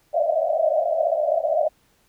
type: band-pass noise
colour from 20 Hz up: pink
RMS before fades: -21 dBFS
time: 0.13-1.69 s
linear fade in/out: 20 ms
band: 600 to 680 Hz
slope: 96 dB/octave
effects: pink hiss -62 dBFS RMS until 2.08 s